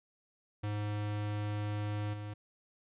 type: tone with level steps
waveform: square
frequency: 104.4 Hz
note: G#2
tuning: 10 cents sharp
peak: -34 / -40 dBFS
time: 0.63-2.34 s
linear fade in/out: 10 ms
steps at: 2.13 s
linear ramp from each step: 10 ms
effects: resampled to 8000 Hz